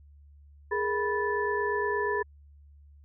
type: tone cluster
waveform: sine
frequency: 414.5 / 463 / 985 / 1748 Hz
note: G#4 / A#4 / B5 / A6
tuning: -3 / -12 / -5 / -12 cents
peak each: -29 / -36 / -31 / -32 dBFS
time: 0.71-2.23 s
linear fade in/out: 10 ms
effects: added 72 Hz sine -51 dBFS peak until 3.04 s